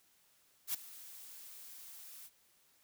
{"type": "noise with ADSR envelope", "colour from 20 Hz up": "blue", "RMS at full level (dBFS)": -34, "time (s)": [0.67, 2.3], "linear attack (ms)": 70, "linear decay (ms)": 11, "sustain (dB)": -18, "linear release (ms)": 45, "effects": ["white hiss -70 dBFS RMS until 2.83 s"]}